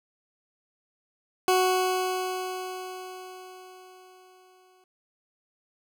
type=tone with exponential decay; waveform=20% pulse; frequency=370 Hz; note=F#4; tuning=in tune; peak=-14 dBFS; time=1.48-4.84 s; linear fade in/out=1 ms; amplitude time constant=730 ms; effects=none